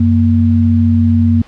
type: tone pair together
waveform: sine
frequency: 92.59 / 233.3 Hz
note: F#2 / A#3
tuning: +2 / +2 cents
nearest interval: octave + major third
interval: 1600 cents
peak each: -10 dBFS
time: 0-1.42 s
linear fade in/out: 5 ms
effects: pink hiss -42 dBFS RMS until 1.47 s + low-pass 4000 Hz 12 dB/octave